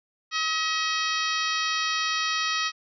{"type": "harmonic tone", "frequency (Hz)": 637, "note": "D#5", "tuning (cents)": 41, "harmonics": [2, 3, 4, 5, 6, 7, 8, 9], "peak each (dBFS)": [-29, -31, -32, -33, -34, -34, -35, -36], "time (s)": [0.31, 2.72], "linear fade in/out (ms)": 50, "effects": []}